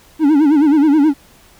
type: tone with vibrato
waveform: triangle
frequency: 297.1 Hz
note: D4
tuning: 20 cents sharp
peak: -6 dBFS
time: 0.19-1.14 s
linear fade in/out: 50 ms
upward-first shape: sine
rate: 9.4 Hz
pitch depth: 130 cents each way
effects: pink hiss -47 dBFS RMS until 1.59 s